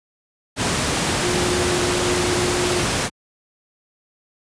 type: tone in noise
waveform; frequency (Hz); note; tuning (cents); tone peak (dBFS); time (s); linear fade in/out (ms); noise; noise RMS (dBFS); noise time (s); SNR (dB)
sine; 357.5; F4; +41; -22; 1.2-2.86; 50; pink; -20; 0.56-3.1; -5
effects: high-pass 80 Hz 12 dB/octave + resampled to 22050 Hz